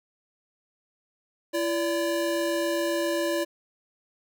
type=tone pair together; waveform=square; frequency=337.3 / 578 Hz; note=E4 / D5; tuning=+40 / -28 cents; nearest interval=major sixth; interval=932 cents; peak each=-28 dBFS; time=1.53-3.45 s; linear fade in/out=20 ms; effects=none